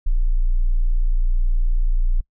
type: tone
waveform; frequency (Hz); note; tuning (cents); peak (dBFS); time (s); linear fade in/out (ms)
sine; 29.36; A#0; +13; -14; 0.06-2.21; 10
effects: noise-tail reverb RT60 0.1 s tail -23 dB re dry